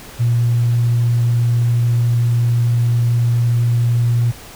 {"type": "tone", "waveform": "sine", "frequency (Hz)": 118.8, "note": "A#2", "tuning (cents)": 33, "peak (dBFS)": -11, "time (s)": [0.19, 4.32], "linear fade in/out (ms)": 20, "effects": ["tanh soft clip ceiling -7 dBFS", "pink hiss -37 dBFS RMS until 4.55 s"]}